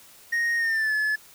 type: tone with pitch glide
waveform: triangle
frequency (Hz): 1864.7 to 1719.8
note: A#6 to A6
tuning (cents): 0 to -40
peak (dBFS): -20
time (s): 0.32-1.16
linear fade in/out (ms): 10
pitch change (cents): -140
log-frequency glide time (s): 0.57-0.94
effects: white hiss -51 dBFS RMS until 1.34 s